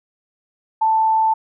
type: tone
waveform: sine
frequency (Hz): 883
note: A5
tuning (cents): +6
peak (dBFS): -13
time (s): 0.81-1.34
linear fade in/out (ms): 10
effects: none